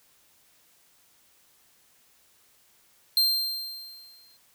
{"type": "tone with exponential decay", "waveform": "45% pulse", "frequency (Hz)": 4170, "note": "C8", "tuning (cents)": -7, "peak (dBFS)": -17, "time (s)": [3.17, 4.37], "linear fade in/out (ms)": 1, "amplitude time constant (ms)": 260, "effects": ["white hiss -62 dBFS RMS until 4.54 s"]}